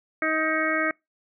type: harmonic tone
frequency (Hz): 315.2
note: D#4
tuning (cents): +23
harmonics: 1 / 2 / 4 / 5 / 6 / 7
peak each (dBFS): -29 / -29 / -29 / -29 / -29 / -29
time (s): 0.22-0.91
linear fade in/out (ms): 2
effects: noise-tail reverb RT60 0.2 s tail -26 dB re dry